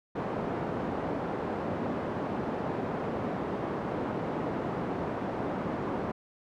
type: band-pass noise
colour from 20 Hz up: pink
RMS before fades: -33 dBFS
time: 0.15-6.12 s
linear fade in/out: 10 ms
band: 170 to 900 Hz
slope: 12 dB/octave
effects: none